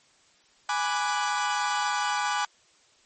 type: chord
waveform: 40% pulse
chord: G# half-diminished seventh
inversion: none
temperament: equal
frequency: 830.6 / 987.8 / 1174.7 / 1480 Hz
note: G#5 / B5 / D6 / F#6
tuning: 0 / 0 / 0 / 0 cents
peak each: -28 / -31 / -30 / -31 dBFS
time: 0.69-2.45 s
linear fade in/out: 2 ms
effects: white hiss -61 dBFS RMS until 3.05 s + MP3 32 kbps